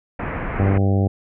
pink low-pass noise, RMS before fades -26 dBFS, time 0.19-0.78 s, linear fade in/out 5 ms, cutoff 2300 Hz, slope 48 dB/octave
harmonic tone, 98 Hz, G2, in tune, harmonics 1 / 2 / 3 / 4 / 5 / 6 / 7 / 8, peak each -16 / -22 / -26 / -28 / -30 / -32 / -33 / -34 dBFS, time 0.59-1.08 s, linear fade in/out 10 ms
effects none

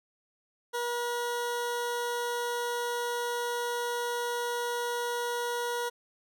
20% pulse tone, 480 Hz, B4, 49 cents flat, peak -25 dBFS, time 0.73-5.9 s, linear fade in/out 20 ms, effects none

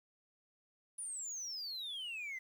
sine exponential sweep, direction down, 9830 to 2009 Hz, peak -38 dBFS, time 0.98-2.39 s, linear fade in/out 10 ms, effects tanh soft clip ceiling -39 dBFS + 11-bit

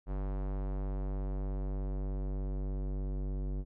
square tone with low-pass filter sweep, 48.37 Hz, G1, 22 cents flat, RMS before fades -35 dBFS, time 0.06-3.65 s, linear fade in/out 50 ms, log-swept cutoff 1000 to 390 Hz, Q 0.84, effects none

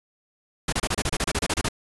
pink noise bursts, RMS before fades -24 dBFS, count 14, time 0.68-1.687 s, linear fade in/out 5 ms, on 45 ms, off 29 ms, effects resampled to 24000 Hz

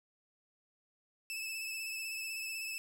sawtooth tone with vibrato, 2620 Hz, E7, 11 cents flat, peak -35 dBFS, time 1.3-2.78 s, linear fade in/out 0 ms, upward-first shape sine, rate 16 Hz, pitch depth 26 cents each way, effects none

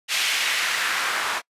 white noise with band-pass filter sweep, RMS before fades -24 dBFS, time 0.08-1.42 s, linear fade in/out 50 ms, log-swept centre 2800 to 1200 Hz, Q 1.4, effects noise-tail reverb RT60 0.1 s tail -26 dB re dry + resampled to 32000 Hz

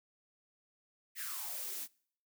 blue noise with high-pass filter sweep, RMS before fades -41 dBFS, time 1.15-1.88 s, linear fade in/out 50 ms, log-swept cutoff 2000 to 220 Hz, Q 6.9, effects noise-tail reverb RT60 0.6 s tail -25 dB re dry

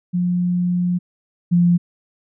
sine tone pair in turn, 177.7 / 174.24 Hz, F3 / F3, +30 / -4 cents, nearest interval unison, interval 34 cents, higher first, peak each -16 / -11 dBFS, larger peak second, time 0.13-0.99 / 1.51-1.78 s, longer first, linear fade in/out 20 ms, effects none

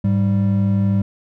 triangle tone pair together, 103.83 / 195.85 Hz, G#2 / G3, 0 / -1 cents, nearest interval major seventh, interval 1099 cents, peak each -15 dBFS, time 0.04-1.02 s, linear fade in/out 5 ms, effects none

